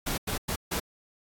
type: noise bursts at uneven times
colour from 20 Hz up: pink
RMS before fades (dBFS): -30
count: 4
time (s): 0.06-0.18 / 0.27-0.38 / 0.48-0.56 / 0.71-0.8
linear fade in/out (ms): 10
effects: AAC 64 kbps